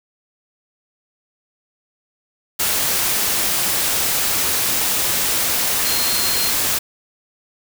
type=tone in noise; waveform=sine; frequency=4201 Hz; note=C8; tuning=6 cents sharp; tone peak=-24 dBFS; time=5.85-6.51 s; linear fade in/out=10 ms; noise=white; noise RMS=-19 dBFS; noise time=2.59-6.79 s; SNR=-8 dB; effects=none